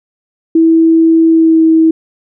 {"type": "tone with pitch glide", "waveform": "sine", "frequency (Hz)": [326.3, 322.2], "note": ["E4", "E4"], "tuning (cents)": [-18, -39], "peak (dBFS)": -4, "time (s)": [0.55, 1.91], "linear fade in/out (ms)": 5, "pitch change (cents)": -21, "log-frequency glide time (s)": [1.28, 1.63], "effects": []}